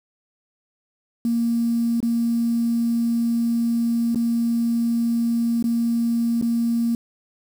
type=tone with dropouts; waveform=triangle; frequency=233.1 Hz; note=A#3; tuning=in tune; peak=-14 dBFS; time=1.25-6.95 s; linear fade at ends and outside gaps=2 ms; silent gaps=2.004-2.028 / 4.147-4.157 / 5.626-5.641 / 6.414-6.424 s; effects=tanh soft clip ceiling -16 dBFS + 7-bit